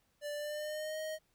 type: tone with pitch glide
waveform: square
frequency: 587.3 to 625.8 Hz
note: D5 to D#5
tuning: 0 to +10 cents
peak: -38 dBFS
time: 0.21-1.19 s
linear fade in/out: 50 ms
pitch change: +110 cents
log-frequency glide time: 0.34-0.99 s
effects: pink hiss -75 dBFS RMS until 1.34 s